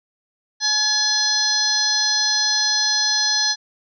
harmonic tone with a mistuned harmonic, 852 Hz, G#5, 44 cents sharp, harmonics 1 / 2 / 4 / 5 / 6 / 7, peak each -31 / -25 / -29 / -20 / -24 / -23 dBFS, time 0.6-3.56 s, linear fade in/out 50 ms, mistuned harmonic 5, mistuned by -38 cents, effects none

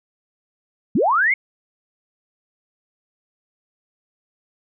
sine linear sweep, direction up, 155.56 to 2217 Hz, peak -14 dBFS, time 0.95-1.34 s, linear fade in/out 5 ms, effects none

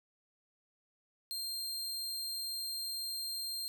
sawtooth tone, 4186 Hz, C8, in tune, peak -34 dBFS, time 1.31-3.68 s, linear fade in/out 0 ms, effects none

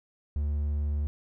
triangle tone, 73.42 Hz, D2, in tune, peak -24 dBFS, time 0.36-1.07 s, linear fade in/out 0 ms, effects none

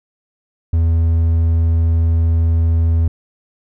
triangle tone, 82.41 Hz, E2, in tune, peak -9 dBFS, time 0.73-3.08 s, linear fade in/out 5 ms, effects none

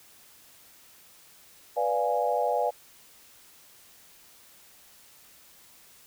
sine chord, B diminished seventh, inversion none, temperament equal, 493.9 / 587.3 / 698.5 / 830.6 Hz, B4 / D5 / F5 / Ab5, 0 / 0 / 0 / 0 cents, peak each -29 dBFS, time 1.76-2.71 s, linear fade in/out 20 ms, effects white hiss -55 dBFS RMS until 6.06 s

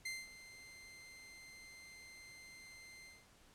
sawtooth tone with ADSR envelope, 2084 Hz, C7, 7 cents flat, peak -36 dBFS, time 0.05-3.27 s, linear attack 8 ms, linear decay 210 ms, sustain -15 dB, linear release 210 ms, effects pink hiss -66 dBFS RMS until 3.54 s + low-pass 11000 Hz 12 dB/octave

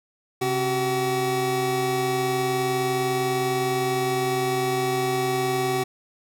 25% pulse tone pair together, 132.8 / 378.7 Hz, C3 / F#4, +26 / +40 cents, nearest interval octave + tritone, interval 1814 cents, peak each -25 / -19 dBFS, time 0.41-5.84 s, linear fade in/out 10 ms, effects none

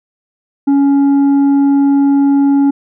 sine tone with tanh clipping, 279.4 Hz, C#4, 14 cents sharp, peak -8 dBFS, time 0.67-2.71 s, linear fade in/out 10 ms, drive 5 dB, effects none

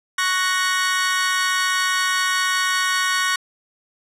sawtooth chord, F# major, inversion second, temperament equal, 1108.7 / 1480 / 1864.7 Hz, C#6 / F#6 / A#6, 0 / 0 / 0 cents, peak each -19 dBFS, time 0.18-3.36 s, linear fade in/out 5 ms, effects low-pass 10000 Hz 12 dB/octave

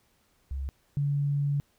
sine tone pair in turn, 67.9 / 142.76 Hz, C#2 / D3, -35 / -49 cents, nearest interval octave + minor second, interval 1286 cents, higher second, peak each -30 / -24 dBFS, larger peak second, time 0.51-0.69 / 0.97-1.6 s, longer second, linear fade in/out 0 ms, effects pink hiss -68 dBFS RMS until 1.78 s

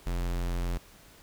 square tone, 43.65 Hz, F1, in tune, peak -29 dBFS, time 0.06-0.78 s, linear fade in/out 10 ms, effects pink hiss -55 dBFS RMS until 1.22 s

